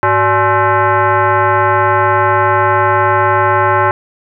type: tone with frequency modulation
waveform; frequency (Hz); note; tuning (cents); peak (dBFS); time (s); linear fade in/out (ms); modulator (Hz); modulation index
sine; 103.83; G#2; 0; -8; 0.03-3.91; 0; 478; 3
effects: none